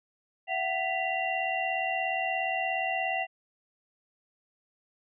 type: tone cluster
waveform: sine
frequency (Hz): 674 / 751 / 1983 / 2763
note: E5 / F#5 / B6 / F7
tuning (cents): +38 / +26 / +7 / -19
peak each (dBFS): -34 / -31 / -34 / -33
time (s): 0.47-3.27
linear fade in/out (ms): 50
effects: none